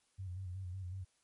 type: tone with vibrato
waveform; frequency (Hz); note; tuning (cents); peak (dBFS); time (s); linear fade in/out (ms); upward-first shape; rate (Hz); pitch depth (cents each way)
sine; 92.5; F#2; 0; -40; 0.18-1.05; 20; square; 5.4; 57
effects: white hiss -75 dBFS RMS until 1.23 s + MP3 48 kbps